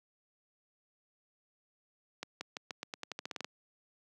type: accelerating click train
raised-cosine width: 0.2 ms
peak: -21 dBFS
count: 14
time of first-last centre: 2.23-3.445 s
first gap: 180 ms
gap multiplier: 0.88
effects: high-pass 200 Hz 12 dB/octave